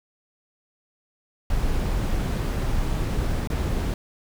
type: noise with dropouts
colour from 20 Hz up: brown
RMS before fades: -24 dBFS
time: 1.5-3.94 s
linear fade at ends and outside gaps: 2 ms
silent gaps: 3.474-3.5 s
effects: none